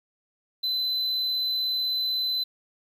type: tone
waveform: triangle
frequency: 4031 Hz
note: B7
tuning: 35 cents sharp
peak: -23 dBFS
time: 0.63-2.44 s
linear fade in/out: 10 ms
effects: 10-bit